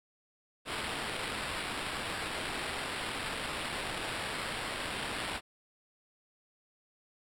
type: noise with sample-and-hold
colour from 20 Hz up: blue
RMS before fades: -37 dBFS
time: 0.65-5.41 s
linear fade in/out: 50 ms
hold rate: 6300 Hz
effects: low-pass 11000 Hz 12 dB/octave